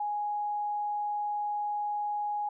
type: tone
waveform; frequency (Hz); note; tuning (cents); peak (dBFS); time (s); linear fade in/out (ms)
sine; 830.6; G#5; 0; -29; 0-2.49; 5
effects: none